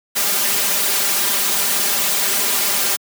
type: noise with comb filter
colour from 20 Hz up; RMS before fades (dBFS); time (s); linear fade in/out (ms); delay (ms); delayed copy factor
white; -18; 0.15-2.97; 20; 5; +0.85
effects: high-pass 200 Hz 12 dB/octave